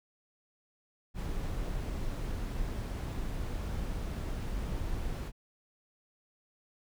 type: noise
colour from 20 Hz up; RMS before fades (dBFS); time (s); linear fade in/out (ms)
brown; -35; 1.14-5.32; 50
effects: none